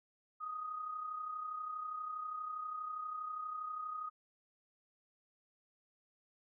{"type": "tone with amplitude modulation", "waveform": "sine", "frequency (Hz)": 1247, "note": "D#6", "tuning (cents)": 3, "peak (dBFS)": -37, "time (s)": [0.4, 4.1], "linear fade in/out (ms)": 20, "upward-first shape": "sine", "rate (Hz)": 32.4, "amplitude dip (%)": 50, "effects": []}